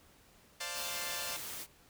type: chord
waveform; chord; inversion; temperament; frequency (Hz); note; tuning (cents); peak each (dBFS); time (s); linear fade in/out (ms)
5% pulse; D minor seventh; third; equal; 523.3 / 587.3 / 698.5 / 880; C5 / D5 / F5 / A5; 0 / 0 / 0 / 0; -32; 0.6-1.37; 10
type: noise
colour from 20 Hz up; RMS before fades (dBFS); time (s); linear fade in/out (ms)
white; -43; 0.73-1.67; 50
effects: pink hiss -63 dBFS RMS until 1.89 s